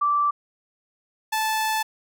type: tone pair in turn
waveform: sine / sawtooth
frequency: 1167 / 874.3 Hz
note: D6 / A5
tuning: -11 / -11 cents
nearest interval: perfect fourth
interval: 500 cents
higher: first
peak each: -18 dBFS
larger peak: neither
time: 0.01-0.31 / 1.32-1.83 s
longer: second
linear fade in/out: 10 ms
effects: none